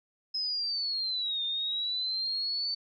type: linear two-way sweep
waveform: sine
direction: down then up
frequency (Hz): 5140 to 3617 to 4549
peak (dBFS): -29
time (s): 0.34-2.75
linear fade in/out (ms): 10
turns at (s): 1.44
effects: none